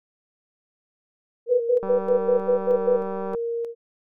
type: tone with tremolo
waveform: sine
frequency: 466.2 Hz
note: A#4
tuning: in tune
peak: -24 dBFS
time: 1.46-3.75 s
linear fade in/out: 50 ms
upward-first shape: square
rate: 1.6 Hz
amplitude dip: 50%
type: tone bursts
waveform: sine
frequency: 493.9 Hz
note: B4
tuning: in tune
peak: -16 dBFS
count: 8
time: 1.49-2.972 s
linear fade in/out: 20 ms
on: 110 ms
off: 86 ms
type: click train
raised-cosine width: 1 ms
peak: -19 dBFS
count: 294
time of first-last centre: 1.83-3.348 s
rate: 193 Hz
effects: none